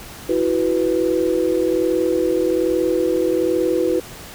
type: chord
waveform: sine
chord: E suspended second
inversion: none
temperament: just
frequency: 329.6 / 370.8 / 494.4 Hz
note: E4 / F#4 / B4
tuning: 0 / +4 / +2 cents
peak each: -20 dBFS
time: 0.29-4 s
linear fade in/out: 5 ms
effects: pink hiss -37 dBFS RMS until 4.34 s